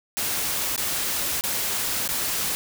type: noise with dropouts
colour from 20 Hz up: white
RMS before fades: -26 dBFS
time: 0.17-2.55 s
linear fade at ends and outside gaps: 0 ms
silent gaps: 0.761-0.778 / 1.41-1.438 / 2.077-2.089 s
effects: none